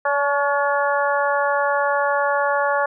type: harmonic tone with a mistuned harmonic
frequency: 285.1 Hz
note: C#4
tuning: 49 cents sharp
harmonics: 2 / 3 / 4 / 5 / 6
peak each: -21 / -23 / -24 / -25 / -26 dBFS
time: 0.05-2.86 s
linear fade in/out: 5 ms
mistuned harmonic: 4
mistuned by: -28 cents
effects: none